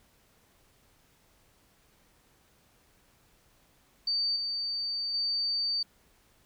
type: tone with level steps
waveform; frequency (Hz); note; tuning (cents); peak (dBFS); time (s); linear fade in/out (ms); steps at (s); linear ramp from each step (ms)
sine; 4600; D8; -37; -26 / -30 / -27; 4.07-5.83; 5; 4.36 / 5.14; 2
effects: pink hiss -65 dBFS RMS until 6.45 s